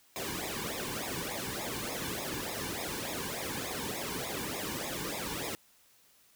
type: noise with flanger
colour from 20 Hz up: pink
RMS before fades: -37 dBFS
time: 0.16-5.55 s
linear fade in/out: 0 ms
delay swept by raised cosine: 0.66 to 1.58 ms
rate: 3.4 Hz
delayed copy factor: -1
effects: white hiss -64 dBFS RMS until 6.35 s